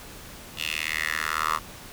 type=tone with high-pass filter sweep; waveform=10% pulse; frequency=78 Hz; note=D#2; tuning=5 cents sharp; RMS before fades=-28 dBFS; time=0.56-1.6 s; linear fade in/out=50 ms; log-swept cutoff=3000 to 1100 Hz; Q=4.3; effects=pink hiss -43 dBFS RMS until 1.92 s